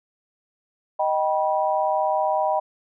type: chord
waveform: sine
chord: Eb augmented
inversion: none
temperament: just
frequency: 622.3 / 777.8 / 972.3 Hz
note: Eb5 / G5 / B5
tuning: 0 / -14 / -27 cents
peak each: -23 / -23 / -25 dBFS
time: 0.99-2.6 s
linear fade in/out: 10 ms
effects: none